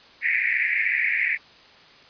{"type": "band-pass noise", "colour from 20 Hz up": "pink", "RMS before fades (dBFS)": -23, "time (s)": [0.21, 1.38], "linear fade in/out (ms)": 50, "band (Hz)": [1800, 2400], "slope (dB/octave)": 96, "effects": ["white hiss -50 dBFS RMS until 2.09 s", "resampled to 11025 Hz"]}